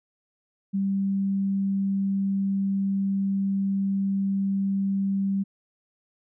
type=tone; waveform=sine; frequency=195.8 Hz; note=G3; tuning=2 cents flat; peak=-22 dBFS; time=0.73-5.44 s; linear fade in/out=20 ms; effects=none